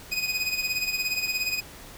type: tone with tremolo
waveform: 25% pulse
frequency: 2498 Hz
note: D#7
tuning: 6 cents sharp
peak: -19 dBFS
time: 0.11-1.61 s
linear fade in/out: 20 ms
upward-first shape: sine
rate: 17 Hz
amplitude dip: 65%
effects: pink hiss -45 dBFS RMS until 1.97 s